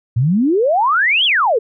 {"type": "exponential two-way sweep", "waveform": "sine", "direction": "up then down", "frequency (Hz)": [110, 3448, 412.6], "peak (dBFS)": -11, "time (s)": [0.16, 1.59], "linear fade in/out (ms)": 10, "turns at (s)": 1.25, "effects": []}